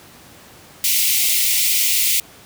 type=high-pass noise; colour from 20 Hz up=white; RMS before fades=-17 dBFS; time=0.84-2.2 s; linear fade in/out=2 ms; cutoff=2000 Hz; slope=96 dB/octave; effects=pink hiss -44 dBFS RMS until 2.45 s + high-pass 80 Hz 12 dB/octave